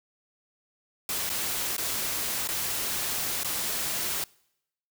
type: noise with dropouts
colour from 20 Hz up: white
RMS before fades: -30 dBFS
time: 1.09-4.24 s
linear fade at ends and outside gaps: 2 ms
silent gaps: 1.294-1.299 / 1.766-1.78 / 2.475-2.487 / 3.434-3.445 s
effects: noise-tail reverb RT60 0.8 s tail -25 dB re dry